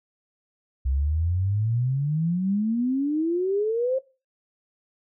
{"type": "exponential sweep", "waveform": "sine", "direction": "up", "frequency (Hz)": [63.9, 538], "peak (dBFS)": -21, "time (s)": [0.85, 3.99], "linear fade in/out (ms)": 10, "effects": ["noise-tail reverb RT60 0.3 s tail -19 dB re dry"]}